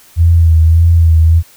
sine tone with vibrato, 82.41 Hz, E2, in tune, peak -4 dBFS, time 0.16-1.43 s, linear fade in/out 50 ms, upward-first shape sine, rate 1.7 Hz, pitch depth 42 cents each way, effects white hiss -43 dBFS RMS until 1.56 s

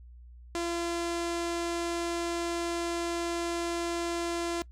sawtooth tone with low-pass filter, 341.4 Hz, F4, 39 cents flat, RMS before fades -32 dBFS, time 0.55-4.62 s, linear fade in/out 0 ms, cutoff 8200 Hz, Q 1.3, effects noise-tail reverb RT60 0.1 s tail -22 dB re dry + added 60 Hz sine -47 dBFS peak until 4.71 s

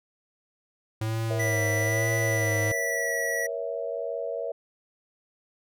square tone with vibrato, 109 Hz, A2, 16 cents flat, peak -27 dBFS, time 1.01-2.72 s, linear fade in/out 5 ms, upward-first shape sine, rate 1.1 Hz, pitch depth 61 cents each way
sine chord, A# diminished, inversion none, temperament equal with one note detuned, 472.4 / 554.4 / 659.3 Hz, A#4 / C#5 / E5, +23 / 0 / 0 cents, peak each -33 / -33 / -33 dBFS, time 1.3-4.52 s, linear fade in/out 5 ms
square tone with pitch glide, 1975.5 to 1933.7 Hz, B6 to B6, 0 to -37 cents, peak -28 dBFS, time 1.39-3.47 s, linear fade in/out 10 ms, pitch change -37 cents, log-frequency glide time 2.65-3.13 s
effects none

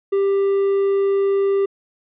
triangle tone, 394.7 Hz, G4, 12 cents sharp, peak -13 dBFS, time 0.12-1.66 s, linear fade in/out 10 ms, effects resampled to 8000 Hz

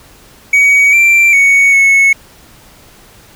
triangle tone with pitch steps, 2257 / 2354 / 2227 / 2199 Hz, C#7 / D7 / C#7 / C#7, +31 / +3 / +7 / -14 cents, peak -3 dBFS, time 0.53-2.13 s, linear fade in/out 5 ms, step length 400 ms, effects pink hiss -41 dBFS RMS until 3.35 s

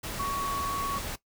sine tone in noise, 1118 Hz, C#6, 14 cents sharp, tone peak -29 dBFS, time 0.19-0.99 s, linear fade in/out 10 ms, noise pink, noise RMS -36 dBFS, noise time 0.03-1.16 s, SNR +4 dB, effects noise-tail reverb RT60 0.1 s tail -17 dB re dry

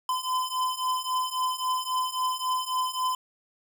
square beating tone pair, 1018 / 1021.7 Hz, C6 / C6, -48 / -42 cents, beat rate 3.7 Hz, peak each -31 / -29 dBFS, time 0.09-3.15 s, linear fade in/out 2 ms, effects none

